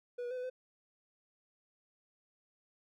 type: tone with pitch steps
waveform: triangle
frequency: 488.5 / 483.4 / 509 / 499.3 / 510 Hz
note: B4 / B4 / C5 / B4 / C5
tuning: -19 / -37 / -48 / +19 / -44 cents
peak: -35 dBFS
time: 0.18-0.5 s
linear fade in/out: 10 ms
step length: 64 ms
effects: none